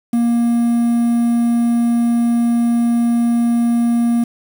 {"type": "tone with quantisation", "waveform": "triangle", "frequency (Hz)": 235.4, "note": "A#3", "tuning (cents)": 17, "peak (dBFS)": -10, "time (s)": [0.13, 4.24], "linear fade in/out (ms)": 5, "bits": 6, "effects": []}